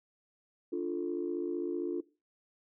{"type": "chord", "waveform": "sine", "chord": "D minor", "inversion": "none", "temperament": "equal", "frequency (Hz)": [293.7, 349.2, 440], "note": ["D4", "F4", "A4"], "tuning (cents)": [0, 0, 0], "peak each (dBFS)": [-36, -33, -39], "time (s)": [0.72, 2.01], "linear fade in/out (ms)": 10, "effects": ["noise-tail reverb RT60 0.3 s tail -19 dB re dry", "tanh soft clip ceiling -23 dBFS"]}